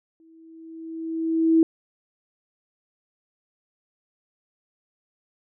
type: tone with exponential growth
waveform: sine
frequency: 325.1 Hz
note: E4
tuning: 24 cents flat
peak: -12 dBFS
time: 0.2-1.63 s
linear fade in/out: 1 ms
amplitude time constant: 310 ms
effects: none